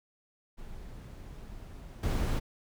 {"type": "noise with level steps", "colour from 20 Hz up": "brown", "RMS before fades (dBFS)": [-45, -28], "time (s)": [0.57, 2.4], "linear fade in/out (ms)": 20, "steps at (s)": 2.03, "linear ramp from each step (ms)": 5, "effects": []}